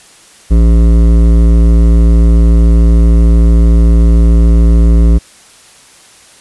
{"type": "tone with hard clipping", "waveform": "triangle", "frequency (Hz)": 56.7, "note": "A#1", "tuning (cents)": -47, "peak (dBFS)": -5, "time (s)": [0.5, 5.19], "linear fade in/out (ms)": 20, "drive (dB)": 17, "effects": ["white hiss -40 dBFS RMS until 6.4 s", "resampled to 24000 Hz"]}